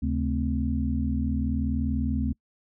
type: tone cluster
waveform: sine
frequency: 74.4 / 134.7 / 219.6 / 260.2 Hz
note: D2 / C#3 / A3 / C4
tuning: +23 / -49 / -3 / -9 cents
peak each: -27 / -34 / -29 / -30 dBFS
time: 0.02-2.33 s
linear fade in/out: 10 ms
effects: noise-tail reverb RT60 0.1 s tail -26 dB re dry